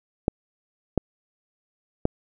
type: clicks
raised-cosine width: 2 ms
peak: -6 dBFS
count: 3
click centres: 0.281 / 0.977 / 2.054 s
effects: none